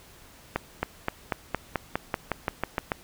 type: accelerating click train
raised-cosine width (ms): 0.5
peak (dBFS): -10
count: 13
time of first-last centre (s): 0.56-2.918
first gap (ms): 270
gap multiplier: 0.94
effects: pink hiss -52 dBFS RMS until 3.03 s